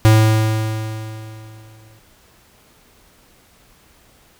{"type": "tone with exponential decay", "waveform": "square", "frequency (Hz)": 109.5, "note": "A2", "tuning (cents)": -8, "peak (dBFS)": -7, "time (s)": [0.05, 1.99], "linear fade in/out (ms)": 0, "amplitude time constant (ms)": 420, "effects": ["pink hiss -52 dBFS RMS until 4.39 s"]}